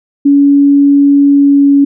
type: tone with pitch glide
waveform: sine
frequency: 282.5 to 280.9 Hz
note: C#4 to C#4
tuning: +33 to +23 cents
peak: -3 dBFS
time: 0.25-1.85 s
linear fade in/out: 10 ms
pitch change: -10 cents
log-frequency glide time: 1.29-1.73 s
effects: none